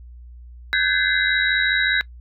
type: tone cluster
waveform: sine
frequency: 1523 / 1608 / 1702 / 2048 / 3849 Hz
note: F#6 / G6 / G#6 / C7 / B7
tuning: +50 / +44 / +42 / -38 / -45 cents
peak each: -23 dBFS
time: 0.73-2.01 s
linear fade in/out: 0 ms
effects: noise-tail reverb RT60 0.1 s tail -22 dB re dry + added 60 Hz sine -38 dBFS peak until 2.2 s